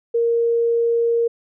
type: tone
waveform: sine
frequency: 466.2 Hz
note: A#4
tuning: in tune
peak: -15 dBFS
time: 0.14-1.28 s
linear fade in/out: 10 ms
effects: none